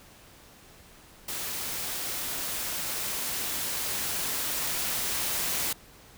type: noise with level ramp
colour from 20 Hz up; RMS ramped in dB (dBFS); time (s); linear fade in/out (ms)
white; -34 to -29; 1.28-5.73; 5
effects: pink hiss -53 dBFS RMS until 6.17 s